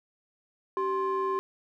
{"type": "ring-modulated tone", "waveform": "triangle", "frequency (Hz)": 334.3, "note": "E4", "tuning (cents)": 24, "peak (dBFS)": -21, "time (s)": [0.77, 1.39], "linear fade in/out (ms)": 0, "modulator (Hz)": 719, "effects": []}